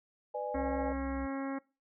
sine chord, G# diminished, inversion first, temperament just, 498.4 / 598 / 830.6 Hz, B4 / D5 / G#5, +16 / +31 / 0 cents, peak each -38 dBFS, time 0.34-0.93 s, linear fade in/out 10 ms
triangle tone with vibrato, 64.9 Hz, C2, 13 cents flat, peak -37 dBFS, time 0.54-1.27 s, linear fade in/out 20 ms, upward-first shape triangle, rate 2.7 Hz, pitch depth 9 cents each way
harmonic tone, 272 Hz, C#4, 33 cents flat, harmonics 1 / 2 / 3 / 4 / 5 / 6 / 7 / 8, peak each -35 / -41 / -45 / -47 / -49 / -51 / -52 / -53 dBFS, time 0.54-1.59 s, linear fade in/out 10 ms
effects noise-tail reverb RT60 0.3 s tail -23 dB re dry

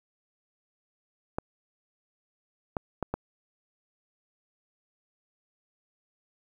clicks, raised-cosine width 1 ms, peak -15 dBFS, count 4, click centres 1.385 / 2.768 / 3.027 / 3.14 s, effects 9-bit

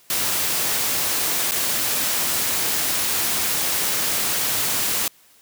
white noise with dropouts, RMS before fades -22 dBFS, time 0.1-5.08 s, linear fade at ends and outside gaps 2 ms, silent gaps 1.511-1.518 s, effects white hiss -54 dBFS RMS until 5.41 s + high-pass 80 Hz 12 dB/octave

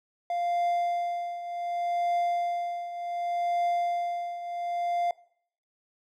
triangle tone with tremolo, 697 Hz, F5, 4 cents flat, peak -21 dBFS, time 0.3-5.11 s, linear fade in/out 2 ms, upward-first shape triangle, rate 0.67 Hz, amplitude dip 75%, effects noise-tail reverb RT60 0.6 s tail -21 dB re dry

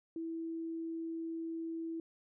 sine tone, 328.3 Hz, E4, 7 cents flat, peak -37 dBFS, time 0.16-2 s, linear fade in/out 2 ms, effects none

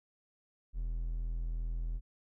triangle tone, 41.34 Hz, E1, 6 cents sharp, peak -31 dBFS, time 0.73-2.01 s, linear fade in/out 50 ms, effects none

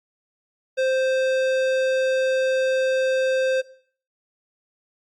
sine tone with tanh clipping, 523 Hz, C5, 1 cent flat, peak -21 dBFS, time 0.77-3.62 s, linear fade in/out 20 ms, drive 18 dB, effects noise-tail reverb RT60 0.5 s tail -18 dB re dry + Opus 48 kbps

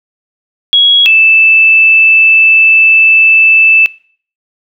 sine tone pair in turn, 3322 / 2637 Hz, G#7 / E7, 0 / 0 cents, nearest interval major third, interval 400 cents, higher first, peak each -3 dBFS, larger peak neither, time 0.73-1.06 / 1.06-3.86 s, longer second, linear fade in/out 0 ms, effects noise-tail reverb RT60 0.5 s tail -22 dB re dry

